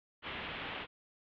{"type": "low-pass noise", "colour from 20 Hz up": "white", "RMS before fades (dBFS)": -42, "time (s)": [0.22, 0.87], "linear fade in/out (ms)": 50, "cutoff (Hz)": 3300, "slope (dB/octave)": 48, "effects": []}